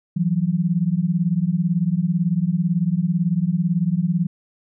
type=beating tone pair; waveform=sine; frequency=164.5 / 182.5 Hz; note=E3 / F#3; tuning=-3 / -24 cents; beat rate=18 Hz; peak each=-20 dBFS; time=0.16-4.27 s; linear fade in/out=10 ms; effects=none